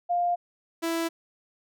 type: tone pair in turn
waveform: sine / sawtooth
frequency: 702 / 331.3 Hz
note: F5 / E4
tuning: +9 / +9 cents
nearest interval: octave + minor second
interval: 1300 cents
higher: first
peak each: -22 dBFS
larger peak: neither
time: 0.09-0.36 / 0.82-1.09 s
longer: neither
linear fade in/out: 20 ms
effects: none